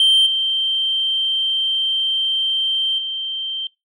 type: tone with level steps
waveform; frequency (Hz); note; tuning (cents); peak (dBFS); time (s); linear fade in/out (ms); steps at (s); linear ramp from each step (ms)
sine; 3136; G7; 0; -8 / -16 / -22; 0-3.67; 2; 0.26 / 2.98; 5
effects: noise-tail reverb RT60 0.2 s tail -22 dB re dry + tanh soft clip ceiling -9 dBFS